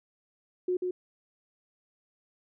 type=tone with echo; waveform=sine; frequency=363.3 Hz; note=F#4; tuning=32 cents flat; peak=-25 dBFS; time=0.68-0.77 s; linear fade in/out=5 ms; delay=140 ms; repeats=1; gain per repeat=-3 dB; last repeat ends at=0.91 s; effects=none